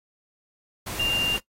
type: tone in noise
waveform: sine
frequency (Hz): 2794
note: F7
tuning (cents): 0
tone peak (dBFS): -21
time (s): 0.99-1.37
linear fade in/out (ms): 10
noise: pink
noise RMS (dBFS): -33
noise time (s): 0.86-1.39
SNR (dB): +9
effects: noise-tail reverb RT60 0.1 s tail -17 dB re dry + AAC 48 kbps